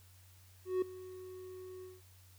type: tone with ADSR envelope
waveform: triangle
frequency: 370 Hz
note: F#4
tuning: in tune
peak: -26 dBFS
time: 0.65-2.02 s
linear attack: 170 ms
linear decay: 4 ms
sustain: -18 dB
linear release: 190 ms
effects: added 92 Hz sine -59 dBFS peak until 2.38 s + white hiss -65 dBFS RMS until 2.38 s